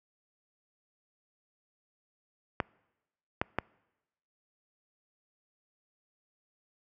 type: clicks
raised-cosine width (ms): 0.5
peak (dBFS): -12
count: 3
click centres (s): 2.602 / 3.415 / 3.586
effects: noise-tail reverb RT60 1.0 s tail -26 dB re dry + high-pass 60 Hz 12 dB/octave